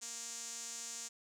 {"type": "tone with band-pass filter", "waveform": "sawtooth", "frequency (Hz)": 233.1, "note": "A#3", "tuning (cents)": 0, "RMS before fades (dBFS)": -45, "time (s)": [0.01, 1.09], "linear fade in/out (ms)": 20, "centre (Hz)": 6900, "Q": 4.4, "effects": []}